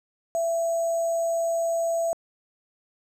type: tone with sample-and-hold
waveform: sine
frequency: 668 Hz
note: E5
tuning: 23 cents sharp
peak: -22 dBFS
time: 0.35-2.13 s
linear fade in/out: 0 ms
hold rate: 7350 Hz
effects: low-pass 12000 Hz 12 dB/octave